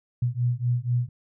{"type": "beating tone pair", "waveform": "sine", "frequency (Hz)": [120, 124.1], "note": ["B2", "B2"], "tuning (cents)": [-49, 9], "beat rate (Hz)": 4.1, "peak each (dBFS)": -25, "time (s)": [0.22, 1.09], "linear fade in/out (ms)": 5, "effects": []}